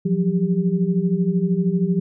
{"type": "tone cluster", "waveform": "sine", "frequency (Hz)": [172.3, 185.2, 397], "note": ["F3", "F#3", "G4"], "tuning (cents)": [-23, 2, 22], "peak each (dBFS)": [-20, -20, -26], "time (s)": [0.05, 2], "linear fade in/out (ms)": 10, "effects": []}